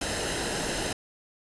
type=noise with comb filter; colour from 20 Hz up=pink; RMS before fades=-30 dBFS; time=0.01-0.93 s; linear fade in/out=5 ms; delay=0.87 ms; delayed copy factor=-0.55; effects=resampled to 24000 Hz